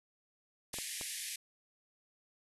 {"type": "band-pass noise", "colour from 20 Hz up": "white", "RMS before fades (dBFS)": -42, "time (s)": [0.73, 1.36], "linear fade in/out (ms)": 5, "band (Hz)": [1700, 12000], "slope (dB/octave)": 96}
{"type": "clicks", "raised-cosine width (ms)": 1, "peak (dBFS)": -31, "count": 3, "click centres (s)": [0.741, 0.786, 1.012]}
{"effects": []}